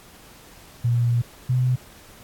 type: tone pair in turn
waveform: sine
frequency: 119.4 / 126.5 Hz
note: A#2 / B2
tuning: +42 / +42 cents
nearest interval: minor second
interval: 100 cents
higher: second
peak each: -17 dBFS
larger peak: neither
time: 0.84-1.22 / 1.49-1.76 s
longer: first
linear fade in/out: 10 ms
effects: pink hiss -48 dBFS RMS until 2.23 s + AAC 64 kbps